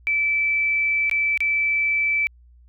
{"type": "tone with dropouts", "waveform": "sine", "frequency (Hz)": 2317, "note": "D7", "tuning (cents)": -24, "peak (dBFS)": -18, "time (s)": [0.07, 2.27], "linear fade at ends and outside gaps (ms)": 0, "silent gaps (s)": [[1.097, 1.113], [1.375, 1.405]], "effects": ["added 60 Hz sine -48 dBFS peak until 2.68 s"]}